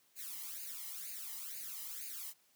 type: noise with flanger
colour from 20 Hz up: blue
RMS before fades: -45 dBFS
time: 0.15-2.34 s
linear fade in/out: 50 ms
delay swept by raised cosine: 0.44 to 1.01 ms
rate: 2.1 Hz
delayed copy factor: +0.95
effects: white hiss -71 dBFS RMS until 2.55 s + high-pass 100 Hz 12 dB/octave